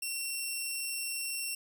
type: tone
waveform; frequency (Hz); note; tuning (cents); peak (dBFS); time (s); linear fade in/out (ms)
10% pulse; 2722; F7; -45; -25; 0.02-1.55; 5
effects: none